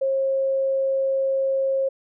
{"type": "tone", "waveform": "sine", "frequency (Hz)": 538, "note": "C5", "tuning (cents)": 48, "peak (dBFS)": -19, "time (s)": [0.01, 1.89], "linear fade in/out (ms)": 10, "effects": []}